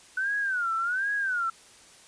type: tone with vibrato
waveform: sine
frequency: 1487 Hz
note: F#6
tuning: 8 cents sharp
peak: -25 dBFS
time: 0.17-1.5 s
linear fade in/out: 5 ms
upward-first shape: sine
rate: 1.3 Hz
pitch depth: 190 cents each way
effects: white hiss -53 dBFS RMS until 2.07 s + resampled to 22050 Hz